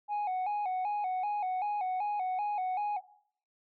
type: tone with vibrato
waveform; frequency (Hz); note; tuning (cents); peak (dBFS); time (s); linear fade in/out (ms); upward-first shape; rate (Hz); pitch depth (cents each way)
sine; 784; G5; 0; -27; 0.08-3.01; 50; square; 2.6; 98
effects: noise-tail reverb RT60 0.6 s tail -19 dB re dry + tanh soft clip ceiling -29 dBFS